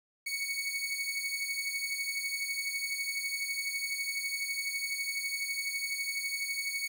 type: beating tone pair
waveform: sawtooth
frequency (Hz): 2217 / 2229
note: C#7 / C#7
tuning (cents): 0 / +9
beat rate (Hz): 12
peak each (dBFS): -34 / -31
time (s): 0.26-6.88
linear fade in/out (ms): 10
effects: 10-bit